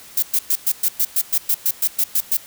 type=noise bursts; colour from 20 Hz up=violet; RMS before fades=-17 dBFS; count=14; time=0.17-2.37 s; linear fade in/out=5 ms; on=55 ms; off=110 ms; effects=white hiss -42 dBFS RMS until 2.46 s